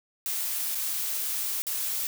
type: noise with dropouts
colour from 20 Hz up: blue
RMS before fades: -30 dBFS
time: 0.26-2.07 s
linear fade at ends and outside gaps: 0 ms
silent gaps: 0.748-0.753 / 1.62-1.668 s
effects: none